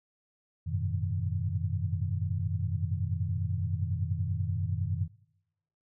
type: tone cluster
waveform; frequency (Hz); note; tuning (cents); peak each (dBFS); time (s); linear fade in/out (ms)
sine; 91.2 / 101.3 / 112.3 / 125.6 / 157.1; F#2 / G#2 / A2 / B2 / D#3; -24 / -43 / +36 / +30 / +17; -31 / -34 / -38 / -38 / -36; 0.66-5.08; 20
effects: noise-tail reverb RT60 0.9 s tail -24 dB re dry